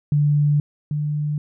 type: tone pair in turn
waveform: sine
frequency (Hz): 146.83 / 148.88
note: D3 / D3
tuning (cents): 0 / +24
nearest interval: unison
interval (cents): 24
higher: second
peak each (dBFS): -14 / -20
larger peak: first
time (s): 0.12-0.6 / 0.91-1.38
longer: first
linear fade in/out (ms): 2
effects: none